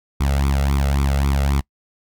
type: tone with flanger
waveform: sawtooth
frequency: 69.3 Hz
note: C#2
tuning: in tune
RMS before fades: -18 dBFS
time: 0.2-1.61 s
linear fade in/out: 10 ms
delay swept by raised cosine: 0.85 to 1.51 ms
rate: 3.7 Hz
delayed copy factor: +0.9
effects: noise-tail reverb RT60 0.1 s tail -25 dB re dry